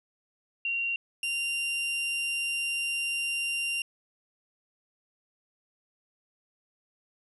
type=tone pair in turn; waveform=sine / 40% pulse; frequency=2758 / 2777 Hz; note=F7 / F7; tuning=-22 / -10 cents; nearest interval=unison; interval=12 cents; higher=second; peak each=-27 dBFS; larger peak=neither; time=0.65-0.96 / 1.23-3.82 s; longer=second; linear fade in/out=2 ms; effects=resampled to 32000 Hz